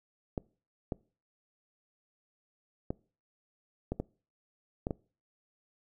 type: clicks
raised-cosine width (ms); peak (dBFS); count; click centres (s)
2; -19; 7; 0.378 / 0.922 / 2.905 / 3.92 / 4 / 4.869 / 4.908
effects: noise-tail reverb RT60 0.4 s tail -24 dB re dry